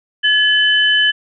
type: tone pair together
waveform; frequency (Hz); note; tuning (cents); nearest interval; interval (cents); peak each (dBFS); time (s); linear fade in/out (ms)
sine; 1706 / 3026; G#6 / F#7; +46 / +38; minor seventh; 992; -13; 0.23-1.12; 20
effects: none